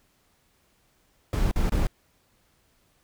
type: noise with dropouts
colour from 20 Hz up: brown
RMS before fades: -23 dBFS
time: 1.33-1.87 s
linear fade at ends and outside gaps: 2 ms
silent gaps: 1.513-1.559 / 1.696-1.72 s
effects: pink hiss -66 dBFS RMS until 3.03 s

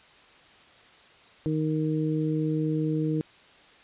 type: harmonic tone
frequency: 155.56 Hz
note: D#3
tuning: in tune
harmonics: 1 / 2 / 3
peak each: -27 / -27 / -33 dBFS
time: 1.46-3.21 s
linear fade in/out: 0 ms
effects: white hiss -54 dBFS RMS until 3.83 s + resampled to 8000 Hz

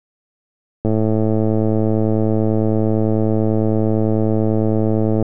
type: click train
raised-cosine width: 2 ms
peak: -5 dBFS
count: 478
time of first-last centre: 0.85-5.226 s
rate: 109 Hz
effects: none

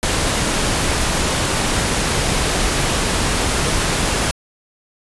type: noise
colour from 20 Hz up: pink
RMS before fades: -18 dBFS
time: 0.03-4.31 s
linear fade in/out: 0 ms
effects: resampled to 24000 Hz

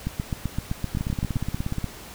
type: two click trains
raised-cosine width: 5 ms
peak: -14 / -13 dBFS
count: 16 / 11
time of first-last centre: 0.95-1.843 / 0.07-1.359 s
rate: 16.8 / 7.76 Hz
effects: pink hiss -42 dBFS RMS until 2.14 s

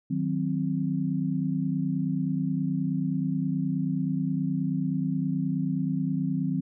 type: chord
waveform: sine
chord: C diminished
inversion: first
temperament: equal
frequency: 155.56 / 185 / 261.6 Hz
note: Eb3 / Gb3 / C4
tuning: 0 / 0 / 0 cents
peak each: -29 dBFS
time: 0.1-6.61 s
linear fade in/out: 10 ms
effects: none

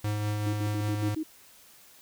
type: tone with tremolo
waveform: square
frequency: 105 Hz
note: G#2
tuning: 19 cents sharp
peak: -27 dBFS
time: 0.04-1.15 s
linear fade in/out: 5 ms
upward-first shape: triangle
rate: 5.1 Hz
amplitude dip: 30%
type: tone bursts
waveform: sine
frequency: 313.7 Hz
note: D#4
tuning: 14 cents sharp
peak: -28 dBFS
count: 6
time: 0.46-1.234 s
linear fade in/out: 10 ms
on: 74 ms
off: 66 ms
effects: white hiss -55 dBFS RMS until 2.01 s

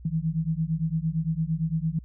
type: beating tone pair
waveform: sine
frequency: 156.9 / 165.7 Hz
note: D#3 / E3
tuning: +15 / +9 cents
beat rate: 8.8 Hz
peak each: -27 / -27 dBFS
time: 0.05-1.99 s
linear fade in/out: 5 ms
effects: added 60 Hz sine -42 dBFS peak until 2.04 s

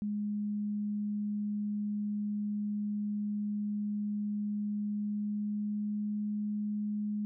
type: tone with pitch glide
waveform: sine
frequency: 207.7 to 209.1 Hz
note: G#3 to G#3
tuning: 0 to +12 cents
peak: -31 dBFS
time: 0.02-7.25 s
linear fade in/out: 0 ms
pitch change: +12 cents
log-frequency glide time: 4.9-6.15 s
effects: none

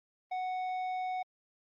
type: tone with tanh clipping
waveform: sine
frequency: 740 Hz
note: F#5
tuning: in tune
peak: -34 dBFS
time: 0.31-1.23 s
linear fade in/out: 10 ms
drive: 8 dB
effects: Opus 32 kbps

